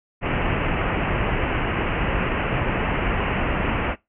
pink low-pass noise, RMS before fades -23 dBFS, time 0.21-3.96 s, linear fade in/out 50 ms, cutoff 2900 Hz, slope 96 dB/octave, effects noise-tail reverb RT60 0.2 s tail -21 dB re dry

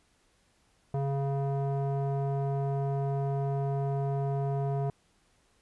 square tone with low-pass filter, 138.59 Hz, C#3, in tune, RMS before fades -30 dBFS, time 0.94-4.9 s, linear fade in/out 2 ms, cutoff 730 Hz, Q 1.9, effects pink hiss -68 dBFS RMS until 5.61 s + resampled to 24000 Hz

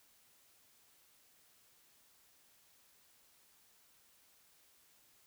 silence, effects white hiss -68 dBFS RMS until 5.26 s

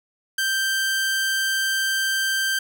sawtooth tone, 1568 Hz, G6, in tune, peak -17 dBFS, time 0.38-2.59 s, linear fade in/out 5 ms, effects 8-bit

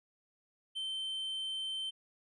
triangle tone, 3100 Hz, G7, 20 cents flat, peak -34 dBFS, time 0.75-1.91 s, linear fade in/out 20 ms, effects resampled to 24000 Hz

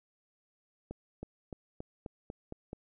accelerating click train, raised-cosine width 2 ms, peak -27 dBFS, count 8, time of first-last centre 0.91-2.731 s, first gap 320 ms, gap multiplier 0.93, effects none

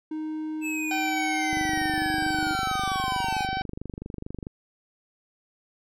triangle tone, 311.1 Hz, D#4, in tune, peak -27 dBFS, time 0.11-2.54 s, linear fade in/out 5 ms
square linear sweep, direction down, 2637 to 784 Hz, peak -30 dBFS, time 0.61-3.48 s, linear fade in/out 50 ms
harmonic tone, 767 Hz, G5, 38 cents flat, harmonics 1 / 2 / 3 / 4 / 5 / 6 / 7, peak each -28 / -34 / -38 / -40 / -42 / -44 / -45 dBFS, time 0.91-3.62 s, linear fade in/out 2 ms
click train, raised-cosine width 3 ms, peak -22 dBFS, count 73, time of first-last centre 1.53-4.469 s, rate 24.5 Hz
effects low-pass 12000 Hz 12 dB/octave

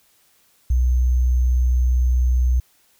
sine tone with sample-and-hold, 62.3 Hz, B1, 16 cents sharp, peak -14 dBFS, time 0.7-2.6 s, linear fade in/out 5 ms, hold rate 6300 Hz, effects white hiss -59 dBFS RMS until 2.99 s

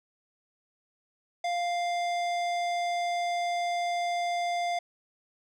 sine tone with hard clipping, 698.5 Hz, F5, in tune, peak -29 dBFS, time 1.44-4.79 s, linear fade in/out 5 ms, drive 15 dB, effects none

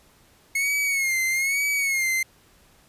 45% pulse tone with vibrato, 2176 Hz, C#7, 33 cents flat, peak -21 dBFS, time 0.55-2.23 s, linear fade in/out 5 ms, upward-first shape sine, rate 1.1 Hz, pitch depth 82 cents each way, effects pink hiss -57 dBFS RMS until 2.88 s + resampled to 32000 Hz

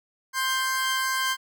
sawtooth tone pair together, 1049 / 1574.8 Hz, C6 / G6, +4 / +8 cents, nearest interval perfect fifth, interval 704 cents, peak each -23 dBFS, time 0.33-1.37 s, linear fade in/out 50 ms, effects none

